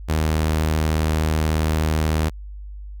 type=tone; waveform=sawtooth; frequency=78.3 Hz; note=D#2; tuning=11 cents sharp; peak=-14 dBFS; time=0.08-2.3 s; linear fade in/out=20 ms; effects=added 50 Hz sine -32 dBFS peak until 3 s